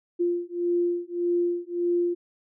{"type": "beating tone pair", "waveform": "sine", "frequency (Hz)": [347.8, 349.5], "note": ["F4", "F4"], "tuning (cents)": [-7, 1], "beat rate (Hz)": 1.7, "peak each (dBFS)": -26, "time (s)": [0.19, 2.15], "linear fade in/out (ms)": 20, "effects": []}